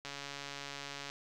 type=click train; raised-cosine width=0.2 ms; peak=-25 dBFS; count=149; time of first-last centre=0.05-1.1 s; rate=141 Hz; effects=none